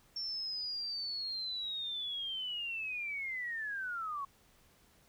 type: linear sweep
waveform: sine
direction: down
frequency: 5450 to 1084 Hz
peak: -36 dBFS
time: 0.16-4.25 s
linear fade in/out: 5 ms
effects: pink hiss -66 dBFS RMS until 5.08 s